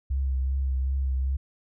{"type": "tone with vibrato", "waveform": "sine", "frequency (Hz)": 66.4, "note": "C2", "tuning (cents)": 26, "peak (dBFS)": -23, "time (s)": [0.1, 1.37], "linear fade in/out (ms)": 10, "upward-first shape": "triangle", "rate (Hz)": 2.6, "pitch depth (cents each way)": 38, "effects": []}